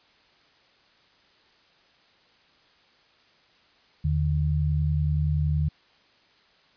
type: tone pair together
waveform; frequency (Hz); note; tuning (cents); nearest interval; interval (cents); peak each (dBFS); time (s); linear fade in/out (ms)
sine; 79.7 / 150.45; D#2 / D3; +42 / +42; major seventh; 1100; -24; 4.04-5.69; 10
effects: white hiss -60 dBFS RMS until 6.76 s + resampled to 11025 Hz